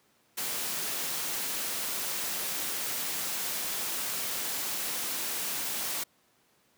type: noise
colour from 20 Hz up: white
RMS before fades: -33 dBFS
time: 0.37-6.04 s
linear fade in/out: 10 ms
effects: pink hiss -67 dBFS RMS until 6.77 s + high-pass 150 Hz 12 dB/octave